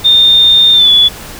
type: tone with pitch glide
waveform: sine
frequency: 3631 to 3429 Hz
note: A#7 to A7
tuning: -46 to -45 cents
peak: -3 dBFS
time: 0.04-1.09 s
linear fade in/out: 20 ms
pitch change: -99 cents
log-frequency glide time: 0.73-0.9 s
effects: pink hiss -28 dBFS RMS until 1.39 s